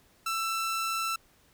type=tone; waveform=sawtooth; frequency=1333 Hz; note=E6; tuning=19 cents sharp; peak=-25 dBFS; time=0.26-1.16 s; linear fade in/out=5 ms; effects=pink hiss -63 dBFS RMS until 1.53 s